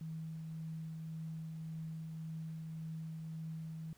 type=tone with tremolo; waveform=sine; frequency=160.1 Hz; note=D#3; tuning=50 cents sharp; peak=-40 dBFS; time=0.01-3.93 s; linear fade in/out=2 ms; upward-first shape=triangle; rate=1.8 Hz; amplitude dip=25%; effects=pink hiss -67 dBFS RMS until 3.97 s